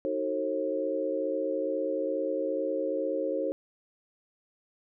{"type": "chord", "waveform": "sine", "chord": "D# diminished seventh", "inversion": "none", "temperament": "just", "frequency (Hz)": [311.1, 373.4, 448, 537.6], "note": ["D#4", "F#4", "A4", "C5"], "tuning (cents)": [0, 16, 31, 47], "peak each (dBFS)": [-34, -36, -34, -30], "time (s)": [0.05, 3.52], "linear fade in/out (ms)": 0, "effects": []}